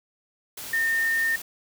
sine tone in noise, 1822 Hz, A#6, 40 cents flat, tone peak -21 dBFS, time 0.73-1.36 s, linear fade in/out 5 ms, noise white, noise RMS -37 dBFS, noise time 0.57-1.42 s, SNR +13 dB, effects none

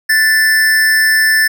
square tone with amplitude modulation, 1760 Hz, A6, in tune, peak -7 dBFS, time 0.09-1.48 s, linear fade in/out 10 ms, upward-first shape sine, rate 267 Hz, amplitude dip 45%, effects none

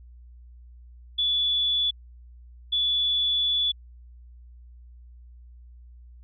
sine tone bursts at uneven times, 3441 Hz, A7, 39 cents flat, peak -21 dBFS, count 2, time 1.18-1.91 / 2.72-3.72 s, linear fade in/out 10 ms, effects added 60 Hz sine -45 dBFS peak until 6.23 s

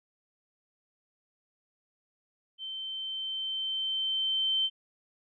sine tone with level ramp, 3100 Hz, G7, 20 cents flat, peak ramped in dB -36 to -24 dBFS, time 2.58-4.7 s, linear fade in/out 50 ms, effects none

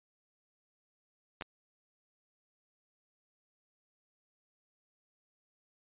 clicks, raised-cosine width 0.3 ms, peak -23 / -23 dBFS, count 2, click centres 1.411 / 1.422 s, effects resampled to 8000 Hz

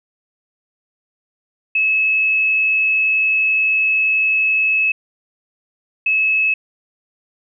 sine tone bursts at uneven times, 2589 Hz, E7, 32 cents flat, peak -13 dBFS, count 2, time 1.75-4.92 / 6.06-6.54 s, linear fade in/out 5 ms, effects none

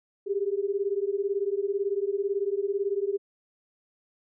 sine beating tone pair, 390.5 / 408.5 Hz, G4 / G#4, -7 / -29 cents, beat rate 18 Hz, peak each -28 dBFS, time 0.26-3.18 s, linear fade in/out 20 ms, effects none

